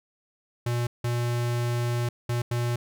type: tone bursts at uneven times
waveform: square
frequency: 120 Hz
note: B2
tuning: 49 cents flat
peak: -25 dBFS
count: 4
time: 0.66-0.87 / 1.04-2.09 / 2.29-2.42 / 2.51-2.76 s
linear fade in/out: 5 ms
effects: none